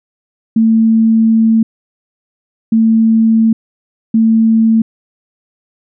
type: tone bursts at uneven times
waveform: sine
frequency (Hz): 223.9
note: A3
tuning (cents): +30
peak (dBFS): -6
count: 3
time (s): 0.56-1.63 / 2.72-3.53 / 4.14-4.82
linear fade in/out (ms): 5
effects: none